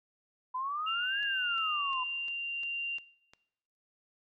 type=exponential two-way sweep; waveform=sine; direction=up then down; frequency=1000 to 1689 to 1000 Hz; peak=-32 dBFS; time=0.54-2.04 s; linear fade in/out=10 ms; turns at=1.22 s
type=tone with pitch glide; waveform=sine; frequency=2798 to 2777 Hz; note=F7 to F7; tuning=+3 to -10 cents; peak=-32 dBFS; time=0.86-2.99 s; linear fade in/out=20 ms; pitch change=-13 cents; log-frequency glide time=1.03-2.55 s
type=click train; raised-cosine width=0.2 ms; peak=-35 dBFS; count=7; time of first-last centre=1.23-3.335 s; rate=2.85 Hz
effects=noise-tail reverb RT60 0.9 s tail -20 dB re dry